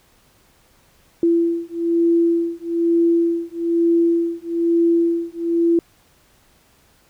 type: beating tone pair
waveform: sine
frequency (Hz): 336.7 / 337.8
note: E4 / E4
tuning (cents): +37 / +42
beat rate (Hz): 1.1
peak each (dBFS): -18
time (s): 1.23-5.79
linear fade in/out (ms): 2
effects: pink hiss -56 dBFS RMS until 7.09 s